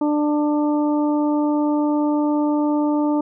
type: harmonic tone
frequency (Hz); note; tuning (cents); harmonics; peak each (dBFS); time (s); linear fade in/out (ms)
297.1; D4; +20; 1 / 2 / 3 / 4; -17 / -26 / -27 / -34; 0.01-3.21; 5
effects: none